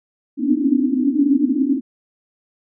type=band-pass noise; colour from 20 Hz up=white; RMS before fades=-17 dBFS; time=0.37-1.81 s; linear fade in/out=50 ms; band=250 to 300 Hz; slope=96 dB/octave; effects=none